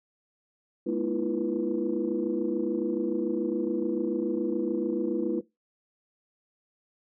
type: tone cluster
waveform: sine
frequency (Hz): 212 / 244.7 / 316.2 / 343.2 / 487.2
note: G#3 / B3 / D#4 / F4 / B4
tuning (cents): +36 / -16 / +28 / -30 / -24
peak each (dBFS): -33 / -34 / -31 / -29 / -34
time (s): 0.86-5.41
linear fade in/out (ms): 10
effects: noise-tail reverb RT60 0.2 s tail -19 dB re dry + tanh soft clip ceiling -16 dBFS